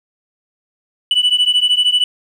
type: beating tone pair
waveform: sine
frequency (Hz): 2960 / 2973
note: F#7 / F#7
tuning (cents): 0 / +8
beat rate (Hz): 13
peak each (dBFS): -12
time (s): 1.11-2.04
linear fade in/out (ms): 2
effects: tanh soft clip ceiling -8 dBFS + 8-bit